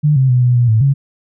sine tone with pitch steps, 149.5 / 132 / 124.8 / 123.5 / 121.2 / 110.3 / 138.3 Hz, D3 / C3 / B2 / B2 / B2 / A2 / C#3, +31 / +16 / +19 / 0 / -32 / +5 / -4 cents, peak -8 dBFS, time 0.03-0.94 s, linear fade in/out 20 ms, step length 130 ms, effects none

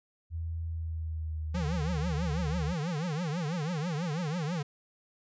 sine tone with pitch glide, 82.41 to 75.14 Hz, E2 to D2, 0 to +40 cents, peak -32 dBFS, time 0.3-2.75 s, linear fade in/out 50 ms, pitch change -160 cents, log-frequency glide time 0.67-2.02 s
square tone with vibrato, 162.7 Hz, E3, 22 cents flat, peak -31 dBFS, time 1.54-4.63 s, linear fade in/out 10 ms, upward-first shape triangle, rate 6.1 Hz, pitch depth 250 cents each way
effects resampled to 16000 Hz

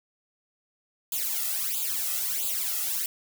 blue noise with flanger, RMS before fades -29 dBFS, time 1.12-3.06 s, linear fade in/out 2 ms, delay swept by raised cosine 0.26 to 1.56 ms, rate 1.5 Hz, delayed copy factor +0.95, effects none

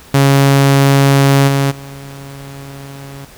sawtooth tone with level steps, 138.3 Hz, C#3, 4 cents flat, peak -3 / -7 / -25 dBFS, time 0.14-3.25 s, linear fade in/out 5 ms, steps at 1.47 / 1.7 s, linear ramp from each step 20 ms, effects pink hiss -40 dBFS RMS until 3.37 s

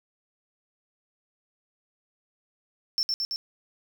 triangle tone with echo, 5380 Hz, E8, 34 cents sharp, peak -21 dBFS, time 2.98-3.03 s, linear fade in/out 0 ms, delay 110 ms, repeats 3, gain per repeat -2 dB, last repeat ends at 3.36 s, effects none

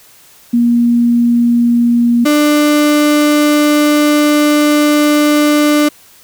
sine / 35% pulse tone pair in turn, 237.6 / 296.9 Hz, A#3 / D4, +33 / +19 cents, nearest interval major third, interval 386 cents, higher second, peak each -7 / -6 dBFS, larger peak second, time 0.53-2.25 / 2.25-5.89 s, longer second, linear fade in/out 10 ms, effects white hiss -43 dBFS RMS until 6.23 s

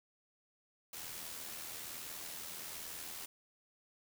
white noise with amplitude modulation, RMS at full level -44 dBFS, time 0.93-3.26 s, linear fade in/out 5 ms, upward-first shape sine, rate 81.2 Hz, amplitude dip 40%, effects none

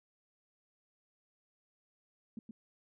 sine tone with echo, 223.7 Hz, A3, 29 cents sharp, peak -40 dBFS, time 2.37-2.39 s, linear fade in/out 2 ms, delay 120 ms, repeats 1, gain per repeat -4 dB, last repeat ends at 2.51 s, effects none

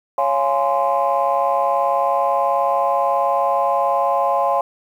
sine chord, Db major seventh, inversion none, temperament just, 554.4 / 693 / 831.5 / 1039.4 Hz, Db5 / F5 / Ab5 / C6, 0 / -14 / +2 / -12 cents, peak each -20 dBFS, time 0.18-4.61 s, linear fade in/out 2 ms, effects tanh soft clip ceiling -7 dBFS + 8-bit

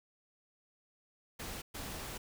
pink noise bursts at uneven times, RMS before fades -43 dBFS, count 2, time 1.39-1.62 / 1.74-2.18 s, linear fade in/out 10 ms, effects none

